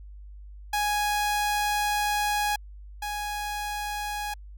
sawtooth tone pair in turn, 830.6 / 830.6 Hz, G#5 / G#5, 0 / 0 cents, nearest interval unison, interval 0 cents, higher neither, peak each -20 / -26 dBFS, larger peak first, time 0.73-2.56 / 3.02-4.34 s, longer first, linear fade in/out 5 ms, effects added 50 Hz sine -41 dBFS peak until 4.57 s

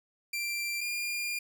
sawtooth tone pair in turn, 2361 / 2406 Hz, D7 / D7, +9 / +41 cents, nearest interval unison, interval 32 cents, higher second, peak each -28 dBFS, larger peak neither, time 0.33-0.81 / 0.81-1.39 s, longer second, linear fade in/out 5 ms, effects none

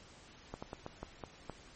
slowing click train, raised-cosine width 1 ms, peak -27 dBFS, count 7, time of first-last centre 0.54-1.497 s, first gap 85 ms, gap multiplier 1.25, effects pink hiss -57 dBFS RMS until 1.75 s + MP3 32 kbps

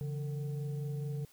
sine tone with frequency modulation, 141.2 Hz, C#3, 32 cents sharp, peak -34 dBFS, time 0.01-1.25 s, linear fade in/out 0 ms, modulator 307 Hz, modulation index 0.52, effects white hiss -63 dBFS RMS until 1.32 s

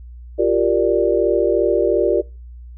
sine chord, G minor seventh, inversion third, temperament equal, 349.2 / 392 / 466.2 / 587.3 Hz, F4 / G4 / Bb4 / D5, 0 / 0 / 0 / 0 cents, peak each -19 dBFS, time 0.38-2.22 s, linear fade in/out 20 ms, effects noise-tail reverb RT60 0.3 s tail -23 dB re dry + added 60 Hz sine -34 dBFS peak until 2.77 s

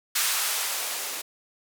violet noise with band-pass filter sweep, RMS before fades -28 dBFS, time 0.15-1.22 s, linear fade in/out 10 ms, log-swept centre 1200 to 370 Hz, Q 0.88, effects none

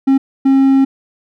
triangle tone bursts at uneven times, 269.7 Hz, C#4, 47 cents flat, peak -5 dBFS, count 2, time 0.07-0.18 / 0.45-0.85 s, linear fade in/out 10 ms, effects none

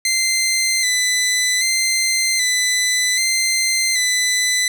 15% pulse tone with vibrato, 2039 Hz, C7, 45 cents flat, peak -9 dBFS, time 0.05-4.68 s, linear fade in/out 2 ms, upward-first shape square, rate 0.64 Hz, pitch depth 33 cents each way, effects none

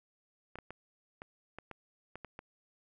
clicks, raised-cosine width 0.5 ms, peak -29 dBFS, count 9, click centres 0.556 / 0.587 / 0.706 / 1.219 / 1.586 / 1.713 / 2.156 / 2.247 / 2.391 s, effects none

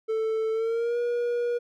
triangle tone with pitch glide, 442.1 to 479.3 Hz, A4 to A#4, +8 to +48 cents, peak -22 dBFS, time 0.08-1.59 s, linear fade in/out 20 ms, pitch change +140 cents, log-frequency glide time 0.52-0.98 s, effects none

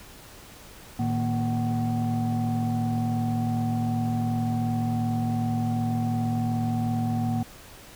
sine tone cluster, 112.2 / 154.9 / 234.3 / 752 Hz, A2 / D#3 / A#3 / F#5, +34 / -7 / +9 / +28 cents, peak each -26 / -31 / -25 / -32 dBFS, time 0.99-7.43 s, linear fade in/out 5 ms, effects tanh soft clip ceiling -18 dBFS + pink hiss -47 dBFS RMS until 7.95 s

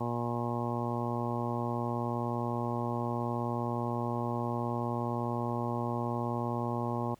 harmonic tone, 119.3 Hz, A#2, 41 cents sharp, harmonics 1 / 2 / 3 / 4 / 5 / 6 / 7 / 8 / 9, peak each -35 / -36 / -39 / -42 / -41 / -44 / -39 / -43 / -41 dBFS, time 0-7.15 s, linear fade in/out 10 ms, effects pink hiss -64 dBFS RMS until 7.19 s

